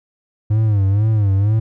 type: tone with vibrato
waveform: triangle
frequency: 103.4 Hz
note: G#2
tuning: 7 cents flat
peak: -10 dBFS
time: 0.5-1.6 s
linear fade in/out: 10 ms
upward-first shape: sine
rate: 2.1 Hz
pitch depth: 120 cents each way
effects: none